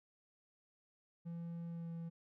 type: tone with pitch glide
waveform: triangle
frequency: 169 to 166.96 Hz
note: E3 to E3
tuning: +43 to +22 cents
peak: -40 dBFS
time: 1.25-2.1 s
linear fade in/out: 20 ms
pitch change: -21 cents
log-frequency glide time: 1.67-1.91 s
effects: none